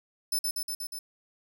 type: tone with echo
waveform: 15% pulse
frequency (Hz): 5274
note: E8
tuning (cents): 0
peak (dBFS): -20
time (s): 0.32-0.39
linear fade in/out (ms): 5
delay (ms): 120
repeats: 5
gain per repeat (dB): -2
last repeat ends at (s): 0.99
effects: none